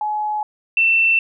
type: tone pair in turn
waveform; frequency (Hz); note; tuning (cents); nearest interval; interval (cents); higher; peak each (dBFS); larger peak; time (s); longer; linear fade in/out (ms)
sine; 847 / 2683; G#5 / E7; +34 / +30; octave + minor sixth; 1996; second; -19 / -12; second; 0.01-0.43 / 0.77-1.19; neither; 2
effects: none